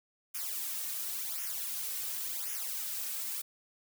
blue noise with flanger, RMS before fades -37 dBFS, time 0.34-3.42 s, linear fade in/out 10 ms, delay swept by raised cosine 0.23 to 3.03 ms, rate 0.92 Hz, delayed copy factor -0.85, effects none

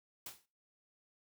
white noise with exponential decay, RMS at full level -42 dBFS, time 0.26-0.46 s, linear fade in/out 5 ms, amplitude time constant 42 ms, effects noise-tail reverb RT60 0.3 s tail -18 dB re dry

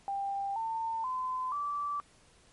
sine tone with pitch steps, 793 / 900.5 / 1022.5 / 1161 Hz, G5 / A5 / C6 / D6, +20 / +40 / -40 / -20 cents, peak -31 dBFS, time 0.08-2 s, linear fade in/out 0 ms, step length 480 ms, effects pink hiss -62 dBFS RMS until 2.52 s + MP3 48 kbps

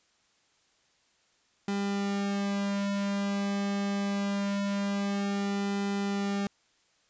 sawtooth tone with flanger, 200 Hz, G3, 35 cents sharp, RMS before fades -30 dBFS, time 1.68-6.47 s, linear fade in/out 2 ms, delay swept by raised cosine 1.8 to 2.9 ms, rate 0.24 Hz, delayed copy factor -1, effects white hiss -68 dBFS RMS until 7.09 s + resampled to 16000 Hz

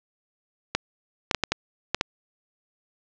clicks, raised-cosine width 0.2 ms, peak -4 dBFS, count 7, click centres 0.75 / 1.312 / 1.347 / 1.437 / 1.52 / 1.946 / 2.011 s, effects low-pass 6000 Hz 12 dB/octave

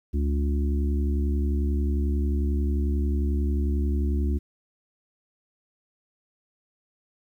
harmonic tone, 71.2 Hz, C#2, 47 cents sharp, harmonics 1 / 3 / 4 / 5, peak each -22 / -32 / -34 / -36 dBFS, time 0.13-4.39 s, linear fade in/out 20 ms, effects 10-bit

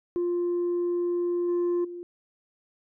sine tone with level steps, 350 Hz, F4, 4 cents sharp, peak -22 / -20 / -35 dBFS, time 0.16-2.03 s, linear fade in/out 0 ms, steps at 1.48 / 1.84 s, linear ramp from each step 10 ms, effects tanh soft clip ceiling -22 dBFS

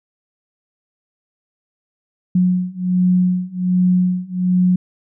sine beating tone pair, 180.9 / 182.2 Hz, F#3 / F#3, -39 / -26 cents, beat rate 1.3 Hz, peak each -17 / -16 dBFS, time 2.35-4.76 s, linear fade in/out 5 ms, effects none

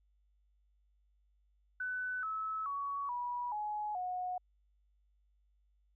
sine tone with pitch steps, 1500 / 1298.3 / 1123.7 / 972.6 / 841.8 / 728.6 Hz, F#6 / E6 / C#6 / B5 / G#5 / F#5, +23 / -27 / +23 / -27 / +23 / -27 cents, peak -35 dBFS, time 1.8-4.38 s, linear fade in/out 5 ms, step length 430 ms, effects added 50 Hz sine -69 dBFS peak until 5.95 s

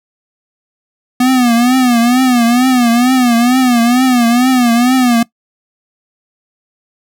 square tone with vibrato, 245.7 Hz, B3, 9 cents flat, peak -8 dBFS, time 1.2-5.23 s, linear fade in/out 5 ms, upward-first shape triangle, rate 2.2 Hz, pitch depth 120 cents each way, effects noise-tail reverb RT60 0.1 s tail -20 dB re dry

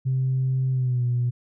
sine tone with pitch glide, 130.81 to 122.05 Hz, C3 to B2, 0 to -20 cents, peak -19 dBFS, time 0.05-1.31 s, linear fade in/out 20 ms, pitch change -120 cents, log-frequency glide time 0.71-1.04 s, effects tanh soft clip ceiling -16 dBFS

